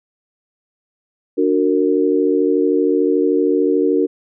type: chord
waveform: sine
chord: D augmented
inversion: none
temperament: just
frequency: 293.7 / 367.1 / 458.9 Hz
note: D4 / F#4 / A#4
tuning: 0 / -14 / -27 cents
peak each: -17 dBFS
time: 1.37-4.07 s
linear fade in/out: 20 ms
effects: none